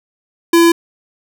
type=tone; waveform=square; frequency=337.1 Hz; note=E4; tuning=39 cents sharp; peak=-7 dBFS; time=0.53-0.72 s; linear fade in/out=5 ms; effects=none